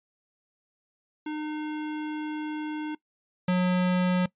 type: tone pair in turn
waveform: square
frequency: 304.7 / 181.4 Hz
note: D#4 / F#3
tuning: -36 / -34 cents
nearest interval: major sixth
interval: 898 cents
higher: first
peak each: -31 / -22 dBFS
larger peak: second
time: 1.26-2.95 / 3.48-4.26 s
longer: first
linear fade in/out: 5 ms
effects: noise-tail reverb RT60 0.1 s tail -21 dB re dry + resampled to 8000 Hz